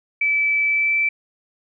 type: tone with pitch glide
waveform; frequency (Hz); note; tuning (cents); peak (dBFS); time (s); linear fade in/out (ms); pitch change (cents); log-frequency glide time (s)
sine; 2309 to 2326; D7 to D7; -30 to -17; -16; 0.21-1.09; 5; +13; 0.66-0.95
effects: none